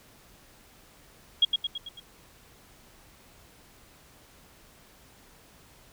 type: tone with echo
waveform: sine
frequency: 3288 Hz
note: G#7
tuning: 18 cents flat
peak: -16 dBFS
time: 1.42-1.45 s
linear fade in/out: 5 ms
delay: 110 ms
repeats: 5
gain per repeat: -5 dB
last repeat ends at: 2 s
effects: pink hiss -56 dBFS RMS until 5.92 s